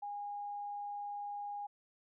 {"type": "tone", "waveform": "sine", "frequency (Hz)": 818, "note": "G#5", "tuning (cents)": -26, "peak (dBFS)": -39, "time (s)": [0.02, 1.67], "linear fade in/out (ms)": 10, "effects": []}